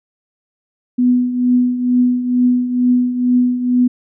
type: tone with tremolo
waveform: sine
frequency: 247.8 Hz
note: B3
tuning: 6 cents sharp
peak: -8 dBFS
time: 0.98-3.88 s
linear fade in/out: 10 ms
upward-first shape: triangle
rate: 2.2 Hz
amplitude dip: 70%
effects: none